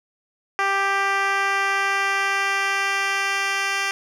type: tone with band-pass filter sweep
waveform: 10% pulse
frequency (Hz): 393.6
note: G4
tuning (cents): +7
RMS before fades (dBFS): -22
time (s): 0.59-3.91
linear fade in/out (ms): 0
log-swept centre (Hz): 1300 to 3100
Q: 0.8
effects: none